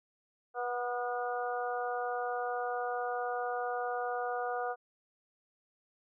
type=harmonic tone with a mistuned harmonic; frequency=244.5 Hz; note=B3; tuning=17 cents flat; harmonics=2 / 3 / 4 / 5 / 6; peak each=-37 / -35 / -47 / -41 / -42 dBFS; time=0.54-4.76 s; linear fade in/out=50 ms; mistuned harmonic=6; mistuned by=-22 cents; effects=none